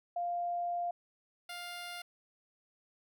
sine / 10% pulse tone pair in turn, 698.5 / 702.5 Hz, F5 / F5, 0 / +10 cents, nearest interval unison, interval 10 cents, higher second, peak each -32 / -33 dBFS, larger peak first, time 0.16-0.91 / 1.49-2.02 s, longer first, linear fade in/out 5 ms, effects none

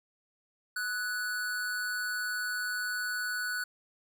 square tone with amplitude modulation, 1480 Hz, F#6, in tune, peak -30 dBFS, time 0.76-3.64 s, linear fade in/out 5 ms, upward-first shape sine, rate 201 Hz, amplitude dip 45%, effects none

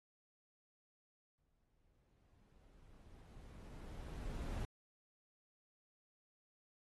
brown noise with exponential growth, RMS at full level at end -41 dBFS, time 1.38-4.65 s, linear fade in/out 0 ms, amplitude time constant 710 ms, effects AAC 32 kbps

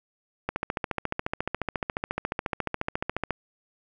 click train, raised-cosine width 0.5 ms, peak -12 dBFS, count 41, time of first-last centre 0.49-3.307 s, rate 14.2 Hz, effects none

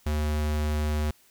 square tone, 75.5 Hz, D2, 48 cents sharp, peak -25 dBFS, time 0.06-1.11 s, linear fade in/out 5 ms, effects white hiss -60 dBFS RMS until 1.3 s

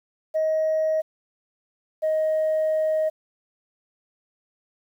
sine tone pair in turn, 630 / 626.7 Hz, D#5 / D#5, +21 / +12 cents, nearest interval unison, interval 9 cents, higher first, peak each -18 dBFS, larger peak neither, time 0.34-1.02 / 2.02-3.1 s, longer second, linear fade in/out 20 ms, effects tanh soft clip ceiling -17 dBFS + 9-bit

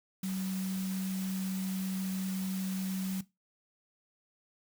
sine tone in noise, 189.5 Hz, F#3, 42 cents sharp, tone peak -32 dBFS, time 0.23-3.21 s, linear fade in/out 5 ms, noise white, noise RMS -45 dBFS, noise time 0.23-3.21 s, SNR +10 dB, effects noise-tail reverb RT60 0.2 s tail -17 dB re dry

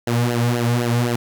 sawtooth tone with flanger, 119.6 Hz, A#2, 45 cents sharp, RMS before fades -19 dBFS, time 0.07-1.16 s, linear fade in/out 5 ms, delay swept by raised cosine 0.83 to 3.13 ms, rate 3.9 Hz, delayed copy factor -0.8, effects 8-bit

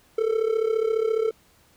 triangle tone with amplitude modulation, 444.3 Hz, A4, 17 cents sharp, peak -15 dBFS, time 0.18-1.31 s, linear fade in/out 5 ms, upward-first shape sine, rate 34.6 Hz, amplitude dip 80%, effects pink hiss -59 dBFS RMS until 1.76 s

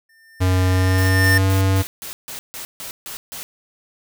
square tone with exponential growth, 1800 Hz, A6, 39 cents sharp, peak -14 dBFS, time 0.09-1.38 s, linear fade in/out 5 ms, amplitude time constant 280 ms
square tone with pitch glide, 92.5 to 95.82 Hz, F#2 to G2, 0 to -39 cents, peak -15 dBFS, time 0.4-1.83 s, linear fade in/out 20 ms, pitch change +61 cents, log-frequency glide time 0.7-1.48 s
white noise bursts, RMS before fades -32 dBFS, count 10, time 0.98-3.43 s, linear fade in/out 0 ms, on 110 ms, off 150 ms
effects none

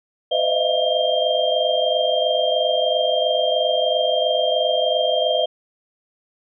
sine tone cluster, 509 / 612 / 635 / 682 / 3190 Hz, C5 / D#5 / D#5 / F5 / G7, -48 / -29 / +35 / -41 / +30 cents, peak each -23 dBFS, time 0.31-5.46 s, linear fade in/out 10 ms, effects none

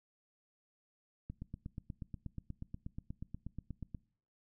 click train, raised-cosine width 5 ms, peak -30 dBFS, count 23, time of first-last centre 1.3-3.947 s, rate 8.31 Hz, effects noise-tail reverb RT60 0.5 s tail -22 dB re dry

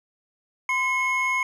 triangle tone pair together, 1027 / 2176 Hz, C6 / C#7, -33 / -33 cents, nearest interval octave + minor second, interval 1300 cents, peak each -24 / -21 dBFS, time 0.69-1.43 s, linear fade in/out 2 ms, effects resampled to 32000 Hz + 9-bit

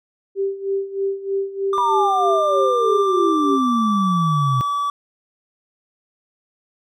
sine tone with tremolo, 392 Hz, G4, in tune, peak -17 dBFS, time 0.35-3.59 s, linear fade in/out 50 ms, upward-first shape sine, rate 3.2 Hz, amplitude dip 80%
triangle tone with pitch glide, 1191 to 1149.1 Hz, D6 to D6, +24 to -38 cents, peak -17 dBFS, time 1.73-4.9 s, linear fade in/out 2 ms, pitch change -62 cents, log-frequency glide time 2.75-4.41 s
sine exponential sweep, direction down, 993 to 125.6 Hz, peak -17 dBFS, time 1.78-4.61 s, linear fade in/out 0 ms
effects none

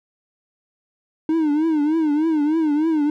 triangle tone with vibrato, 308.6 Hz, D#4, 14 cents flat, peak -14 dBFS, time 1.29-3.1 s, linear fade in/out 2 ms, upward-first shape triangle, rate 3.3 Hz, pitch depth 130 cents each way, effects none

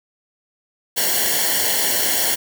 white noise with comb filter, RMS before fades -19 dBFS, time 0.96-2.36 s, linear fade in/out 20 ms, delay 0.8 ms, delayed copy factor -0.8, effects none

